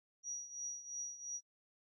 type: tone with tremolo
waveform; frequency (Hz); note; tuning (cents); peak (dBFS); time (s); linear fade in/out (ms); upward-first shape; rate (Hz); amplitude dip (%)
sine; 5780; F#8; -41; -38; 0.23-1.41; 50; triangle; 2.9; 80
effects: noise-tail reverb RT60 0.1 s tail -26 dB re dry